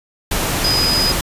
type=tone in noise; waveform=sine; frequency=4978 Hz; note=D#8; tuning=in tune; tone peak=-15 dBFS; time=0.64-1.12 s; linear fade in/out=5 ms; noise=pink; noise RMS=-19 dBFS; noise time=0.31-1.21 s; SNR=+1 dB; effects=resampled to 32000 Hz